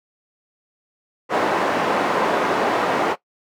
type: band-pass noise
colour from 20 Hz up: white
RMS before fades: -20 dBFS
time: 1.29-3.16 s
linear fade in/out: 50 ms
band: 290 to 940 Hz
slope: 12 dB/octave
effects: noise-tail reverb RT60 0.1 s tail -17 dB re dry